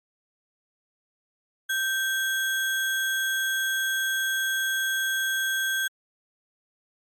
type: tone with sample-and-hold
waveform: sine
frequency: 1565 Hz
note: G6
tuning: 3 cents flat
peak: -23 dBFS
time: 1.69-5.88 s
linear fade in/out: 10 ms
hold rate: 4900 Hz
effects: MP3 64 kbps